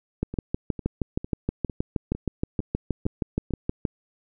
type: two click trains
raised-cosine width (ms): 3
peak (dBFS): -20 / -11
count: 8 / 24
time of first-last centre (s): 0.34-3.507 / 0.23-3.852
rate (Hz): 2.21 / 6.35
effects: none